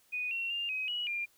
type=tone with pitch steps; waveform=sine; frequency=2480 / 2730 / 2800 / 2530 / 2920 / 2396 Hz; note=D#7 / F7 / F7 / D#7 / F#7 / D7; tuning=-6 / -40 / +4 / +28 / -24 / +34 cents; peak=-32 dBFS; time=0.12-1.26 s; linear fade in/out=20 ms; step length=190 ms; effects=white hiss -67 dBFS RMS until 1.37 s